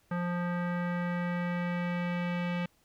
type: tone with low-pass filter sweep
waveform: square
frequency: 175.5 Hz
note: F3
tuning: 9 cents sharp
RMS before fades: -32 dBFS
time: 0.11-2.66 s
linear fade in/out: 5 ms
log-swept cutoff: 1500 to 2600 Hz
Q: 2.3
effects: pink hiss -68 dBFS RMS until 2.84 s